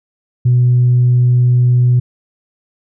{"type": "tone", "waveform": "sine", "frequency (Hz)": 123.47, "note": "B2", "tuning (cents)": 0, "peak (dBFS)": -6, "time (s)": [0.45, 2], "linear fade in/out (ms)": 10, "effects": ["tanh soft clip ceiling -4 dBFS"]}